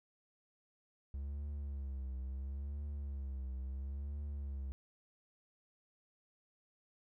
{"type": "tone with vibrato", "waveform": "triangle", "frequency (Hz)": 68.5, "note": "C#2", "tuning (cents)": -20, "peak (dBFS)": -37, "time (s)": [1.14, 4.72], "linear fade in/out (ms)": 0, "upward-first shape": "triangle", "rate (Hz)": 0.73, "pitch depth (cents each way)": 110, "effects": []}